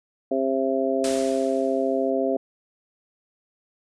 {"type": "harmonic tone", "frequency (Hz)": 133.5, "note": "C3", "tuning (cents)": 35, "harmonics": [2, 3, 4, 5], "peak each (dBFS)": [-26, -26, -26, -26], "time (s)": [0.31, 2.37], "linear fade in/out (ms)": 5}
{"type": "noise with exponential decay", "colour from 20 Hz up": "white", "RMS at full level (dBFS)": -28, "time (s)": [1.04, 2.1], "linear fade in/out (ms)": 1, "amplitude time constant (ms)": 230}
{"effects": ["resampled to 22050 Hz"]}